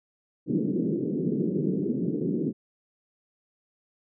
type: band-pass noise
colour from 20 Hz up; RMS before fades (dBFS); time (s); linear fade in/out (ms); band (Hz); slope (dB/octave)
pink; -27; 0.46-2.53; 50; 150 to 420; 48
effects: none